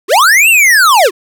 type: linear two-way sweep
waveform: square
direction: up then down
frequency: 319.3 to 2800 to 319.3 Hz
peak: -5 dBFS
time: 0.08-1.11 s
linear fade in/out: 50 ms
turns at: 0.49 s
effects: none